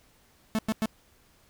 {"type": "tone bursts", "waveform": "45% pulse", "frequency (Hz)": 219.3, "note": "A3", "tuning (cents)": -6, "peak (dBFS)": -24, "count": 3, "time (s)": [0.55, 0.857], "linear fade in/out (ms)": 0, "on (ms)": 37, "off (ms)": 98, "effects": ["pink hiss -62 dBFS RMS until 1.49 s"]}